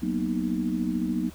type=chord; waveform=sine; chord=B major seventh; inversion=second; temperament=equal; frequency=185 / 233.1 / 246.9 / 311.1 Hz; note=F#3 / A#3 / B3 / D#4; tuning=0 / 0 / 0 / 0 cents; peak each=-30 dBFS; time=0.02-1.3 s; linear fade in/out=10 ms; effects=added 71 Hz sine -45 dBFS peak until 1.34 s + pink hiss -50 dBFS RMS until 1.34 s